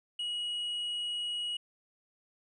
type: tone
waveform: triangle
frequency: 2905 Hz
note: F#7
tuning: 32 cents flat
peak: -31 dBFS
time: 0.19-1.57 s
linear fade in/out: 5 ms
effects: resampled to 24000 Hz